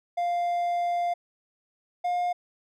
triangle tone pair in turn, 698.5 / 710.3 Hz, F5 / F5, 0 / +29 cents, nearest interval unison, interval 29 cents, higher second, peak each -22 dBFS, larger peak neither, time 0.17-1.14 / 2.04-2.33 s, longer first, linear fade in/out 10 ms, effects none

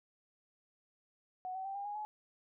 sine tone with pitch steps, 740 / 760.4 / 781.3 / 802.8 / 824.9 / 847.6 Hz, F#5 / F#5 / G5 / G5 / G#5 / G#5, 0 / +47 / -6 / +41 / -12 / +35 cents, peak -38 dBFS, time 1.45-2.05 s, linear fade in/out 0 ms, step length 100 ms, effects none

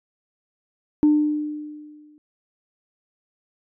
sine tone with exponential decay, 300 Hz, D4, 37 cents sharp, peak -10 dBFS, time 1.03-2.18 s, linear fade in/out 0 ms, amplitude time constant 250 ms, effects tanh soft clip ceiling -9 dBFS

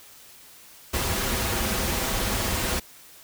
pink noise with comb filter, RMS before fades -26 dBFS, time 0.93-2.8 s, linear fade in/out 10 ms, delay 6.8 ms, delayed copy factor -0.55, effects white hiss -49 dBFS RMS until 3.23 s

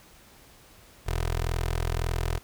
15% pulse tone with notch filter, 41.82 Hz, E1, 26 cents sharp, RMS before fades -28 dBFS, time 1.06-2.39 s, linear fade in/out 20 ms, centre 200 Hz, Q 0.81, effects pink hiss -54 dBFS RMS until 2.43 s

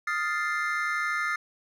triangle chord, F dominant seventh, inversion third, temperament equal, 1244.5 / 1396.9 / 1760 / 2093 Hz, Eb6 / F6 / A6 / C7, 0 / 0 / 0 / 0 cents, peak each -30 dBFS, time 0.07-1.36 s, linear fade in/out 5 ms, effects none

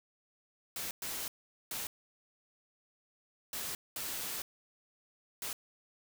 white noise bursts at uneven times, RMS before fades -39 dBFS, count 6, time 0.76-0.91 / 1.02-1.28 / 1.71-1.87 / 3.53-3.75 / 3.96-4.42 / 5.42-5.53 s, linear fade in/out 2 ms, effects none

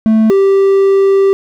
triangle tone pair in turn, 220 / 391.2 Hz, A3 / G4, 0 / -4 cents, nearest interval minor seventh, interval 996 cents, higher second, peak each -4 dBFS, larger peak neither, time 0.06-0.3 / 0.3-1.33 s, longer second, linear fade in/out 0 ms, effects none

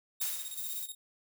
5% pulse tone with tremolo, 3729 Hz, A#7, in tune, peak -31 dBFS, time 0.2-0.95 s, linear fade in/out 5 ms, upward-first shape square, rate 16 Hz, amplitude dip 75%
blue noise with exponential decay, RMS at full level -31 dBFS, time 0.21-0.95 s, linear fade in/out 5 ms, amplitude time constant 160 ms
violet noise, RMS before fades -39 dBFS, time 0.54-0.88 s, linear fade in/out 50 ms
effects none

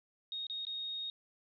sine tone with dropouts, 3729 Hz, A#7, in tune, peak -37 dBFS, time 0.32-1.1 s, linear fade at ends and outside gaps 1 ms, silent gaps 0.468-0.498 / 0.651-0.668 s, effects none

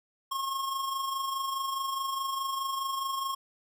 square tone with amplitude modulation, 1081 Hz, C#6, 44 cents flat, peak -29 dBFS, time 0.31-3.35 s, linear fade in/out 10 ms, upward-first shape sine, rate 24.8 Hz, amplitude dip 45%, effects none

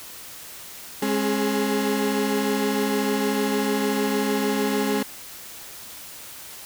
35% pulse tone cluster, 206.1 / 269.6 / 418.8 Hz, G#3 / C#4 / G#4, -13 / -48 / +15 cents, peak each -24 dBFS, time 1.02-5.03 s, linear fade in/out 5 ms, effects white hiss -40 dBFS RMS until 6.65 s

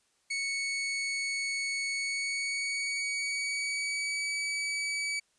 sawtooth tone with pitch glide, 2217 to 2285 Hz, C#7 to D7, 0 to -48 cents, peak -27 dBFS, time 0.3-5.2 s, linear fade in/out 10 ms, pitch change +52 cents, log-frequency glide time 1.92-4.32 s, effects white hiss -71 dBFS RMS until 5.38 s + resampled to 22050 Hz

